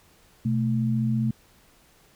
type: tone pair together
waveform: sine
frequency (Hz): 125.25 / 220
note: B2 / A3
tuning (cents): +25 / 0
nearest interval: minor seventh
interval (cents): 975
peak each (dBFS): -24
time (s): 0.45-1.31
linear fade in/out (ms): 5
effects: pink hiss -58 dBFS RMS until 2.15 s